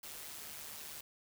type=noise with amplitude modulation; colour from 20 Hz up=white; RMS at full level=-45 dBFS; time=0.03-1.01 s; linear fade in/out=5 ms; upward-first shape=sine; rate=150 Hz; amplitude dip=55%; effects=none